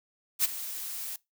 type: noise with ADSR envelope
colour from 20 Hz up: blue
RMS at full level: -22 dBFS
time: 0.39-1.16 s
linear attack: 52 ms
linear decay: 19 ms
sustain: -15 dB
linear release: 3 ms
effects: noise-tail reverb RT60 0.2 s tail -22 dB re dry

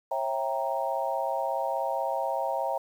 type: chord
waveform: sine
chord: C# diminished seventh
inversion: none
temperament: equal with one note detuned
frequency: 543 / 659.3 / 784 / 932.3 Hz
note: C#5 / E5 / G5 / Bb5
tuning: -36 / 0 / 0 / 0 cents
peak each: -32 dBFS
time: 0.11-2.78 s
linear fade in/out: 5 ms
effects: 9-bit

